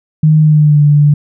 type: tone with pitch glide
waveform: sine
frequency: 154.9 to 146.88 Hz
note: D#3 to D3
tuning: -7 to +1 cents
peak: -4 dBFS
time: 0.23-1.14 s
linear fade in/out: 5 ms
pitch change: -92 cents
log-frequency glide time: 0.4-0.82 s
effects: none